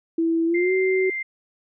sine tone with pitch glide, 329.6 to 376.4 Hz, E4 to F#4, 0 to +30 cents, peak -18 dBFS, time 0.18-1.1 s, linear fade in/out 5 ms, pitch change +230 cents, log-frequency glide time 0.46-0.73 s
sine tone, 2093 Hz, C7, in tune, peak -25 dBFS, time 0.54-1.23 s, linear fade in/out 10 ms
effects none

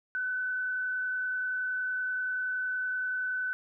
sine tone with frequency modulation, 1506 Hz, F#6, 30 cents sharp, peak -29 dBFS, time 0.15-3.53 s, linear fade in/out 0 ms, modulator 30.6 Hz, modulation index 0.49, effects none

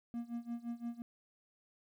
triangle tone with tremolo, 235.8 Hz, A#3, 20 cents sharp, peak -34 dBFS, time 0.14-1.02 s, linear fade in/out 0 ms, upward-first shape sine, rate 5.8 Hz, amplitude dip 90%, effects 12-bit

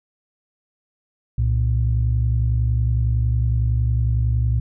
sine tone pair together, 64.8 / 115.7 Hz, C2 / A#2, -16 / -13 cents, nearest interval minor seventh, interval 1003 cents, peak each -18 dBFS, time 1.38-4.6 s, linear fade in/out 5 ms, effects tanh soft clip ceiling -10 dBFS

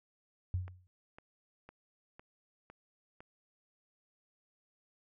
sine tone with exponential decay, 91.1 Hz, F#2, 26 cents flat, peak -28 dBFS, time 0.54-0.87 s, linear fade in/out 0 ms, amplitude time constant 71 ms
click train, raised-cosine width 0.5 ms, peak -36 dBFS, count 6, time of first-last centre 0.68-3.205 s, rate 1.98 Hz
effects none

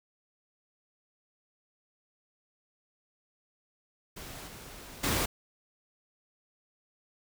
pink noise with level steps, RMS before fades -44 / -47 / -29 dBFS, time 4.16-5.26 s, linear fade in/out 10 ms, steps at 4.47 / 5.03 s, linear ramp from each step 10 ms, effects none

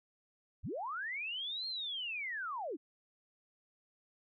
sine linear two-way sweep, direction up then down, 33.02 to 4257 to 248.3 Hz, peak -37 dBFS, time 0.63-2.77 s, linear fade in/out 20 ms, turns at 1.67 s, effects none

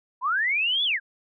sine linear two-way sweep, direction up then down, 943 to 3500 to 1495 Hz, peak -21 dBFS, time 0.21-1 s, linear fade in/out 50 ms, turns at 0.84 s, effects none

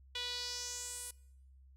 sawtooth tone with band-pass filter sweep, 490 Hz, B4, 14 cents flat, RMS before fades -42 dBFS, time 0.15-1.11 s, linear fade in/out 5 ms, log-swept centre 3400 to 10000 Hz, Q 3.4, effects noise-tail reverb RT60 0.8 s tail -23 dB re dry + added 66 Hz sine -57 dBFS peak until 1.76 s

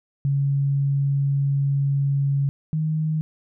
sine tone pair in turn, 139.5 / 156.17 Hz, C#3 / D#3, +11 / +7 cents, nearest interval major second, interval 196 cents, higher second, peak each -18 / -20 dBFS, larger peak first, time 0.25-2.49 / 2.73-3.21 s, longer first, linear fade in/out 0 ms, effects none

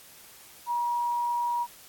sine tone, 956 Hz, A#5, 43 cents sharp, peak -25 dBFS, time 0.66-1.67 s, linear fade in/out 50 ms, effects white hiss -51 dBFS RMS until 1.88 s + AAC 64 kbps

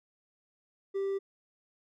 triangle tone with hard clipping, 392 Hz, G4, in tune, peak -30 dBFS, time 0.94-1.19 s, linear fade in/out 20 ms, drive 5 dB, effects none

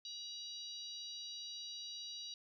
harmonic tone with a mistuned harmonic, 962 Hz, B5, 46 cents flat, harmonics 3 / 4 / 5 / 6, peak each -55 / -47 / -50 / -55 dBFS, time 0.05-2.34 s, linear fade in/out 2 ms, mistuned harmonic 5, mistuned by -50 cents, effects 13-bit

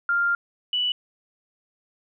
sine tone pair in turn, 1396.9 / 2960 Hz, F6 / F#7, 0 / 0 cents, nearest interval octave + minor second, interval 1300 cents, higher second, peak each -19 / -21 dBFS, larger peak first, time 0.09-0.35 / 0.73-0.92 s, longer first, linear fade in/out 2 ms, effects none

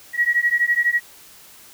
sine beating tone pair, 1908 / 1920 Hz, A#6 / B6, +40 / -49 cents, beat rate 12 Hz, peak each -19 dBFS, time 0.13-1.01 s, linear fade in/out 50 ms, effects white hiss -46 dBFS RMS until 1.73 s

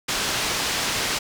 white low-pass noise, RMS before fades -25 dBFS, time 0.08-1.19 s, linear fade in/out 10 ms, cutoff 5400 Hz, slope 12 dB/octave, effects none

